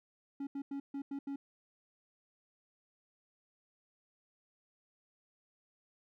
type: tone bursts at uneven times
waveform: triangle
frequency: 278.4 Hz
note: C#4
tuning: 8 cents sharp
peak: -35 dBFS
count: 6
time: 0.4-0.47 / 0.55-0.62 / 0.71-0.8 / 0.94-1.02 / 1.11-1.19 / 1.27-1.36 s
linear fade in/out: 5 ms
effects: none